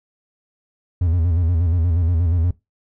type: tone with vibrato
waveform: triangle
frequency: 84.9 Hz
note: F2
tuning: 48 cents flat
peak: -13 dBFS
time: 1.01-2.51 s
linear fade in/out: 5 ms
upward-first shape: square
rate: 8.4 Hz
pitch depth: 80 cents each way
effects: noise-tail reverb RT60 0.2 s tail -20 dB re dry